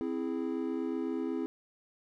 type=chord; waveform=triangle; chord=C augmented; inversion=none; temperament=equal; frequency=261.6 / 329.6 / 415.3 Hz; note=C4 / E4 / G#4; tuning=0 / 0 / 0 cents; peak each=-33 / -33 / -36 dBFS; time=0.01-1.46 s; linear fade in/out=0 ms; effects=none